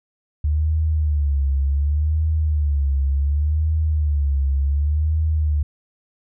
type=tone with vibrato; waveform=sine; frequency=73.42 Hz; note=D2; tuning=in tune; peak=-16 dBFS; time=0.44-5.63 s; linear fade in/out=5 ms; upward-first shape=sine; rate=0.68 Hz; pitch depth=120 cents each way; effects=none